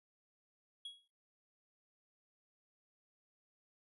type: tone with exponential decay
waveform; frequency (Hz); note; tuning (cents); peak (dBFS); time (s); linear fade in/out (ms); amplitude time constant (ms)
triangle; 3322; G#7; 0; -40; 0.85-1.08; 5; 49
effects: noise-tail reverb RT60 0.5 s tail -25 dB re dry + resampled to 32000 Hz